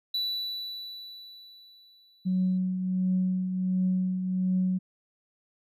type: tone with exponential decay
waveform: triangle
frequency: 3956 Hz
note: B7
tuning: 2 cents sharp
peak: -24 dBFS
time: 0.14-2.58 s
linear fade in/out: 5 ms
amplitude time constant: 530 ms
type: tone with tremolo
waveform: sine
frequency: 184.9 Hz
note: F#3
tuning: 1 cent flat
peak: -21 dBFS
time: 2.25-4.79 s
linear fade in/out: 20 ms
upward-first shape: triangle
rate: 1.4 Hz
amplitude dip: 55%
effects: tanh soft clip ceiling -17 dBFS